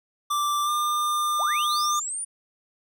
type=tone with pitch glide; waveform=square; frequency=1174.7 to 1200.1 Hz; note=D6 to D6; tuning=0 to +37 cents; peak=-23 dBFS; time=0.3-2 s; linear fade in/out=10 ms; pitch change=+37 cents; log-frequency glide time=0.64-0.7 s
type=linear sweep; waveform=sine; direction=up; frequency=527 to 9660 Hz; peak=-28 dBFS; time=1.39-2.25 s; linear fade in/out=10 ms
effects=none